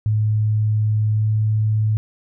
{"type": "tone with pitch glide", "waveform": "sine", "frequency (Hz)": [107.4, 108.08], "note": ["A2", "A2"], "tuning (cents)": [-41, -30], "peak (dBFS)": -15, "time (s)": [0.06, 1.97], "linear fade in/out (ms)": 0, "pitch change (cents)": 11, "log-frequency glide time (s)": [1.15, 1.25], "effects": []}